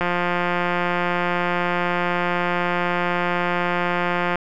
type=click train; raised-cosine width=0.5 ms; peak=-7 dBFS; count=766; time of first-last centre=0.01-4.357 s; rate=176 Hz; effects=none